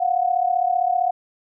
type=tone pair together; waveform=sine; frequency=704.6 / 740 Hz; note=F5 / F#5; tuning=+15 / 0 cents; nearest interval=minor second; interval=85 cents; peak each=-20 dBFS; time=0-1.11 s; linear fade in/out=10 ms; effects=none